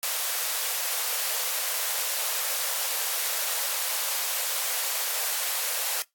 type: high-pass noise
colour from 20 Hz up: white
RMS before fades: -28 dBFS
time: 0.03-6.02 s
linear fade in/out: 0 ms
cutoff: 460 Hz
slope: 96 dB/octave
effects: noise-tail reverb RT60 0.2 s tail -25 dB re dry + AAC 64 kbps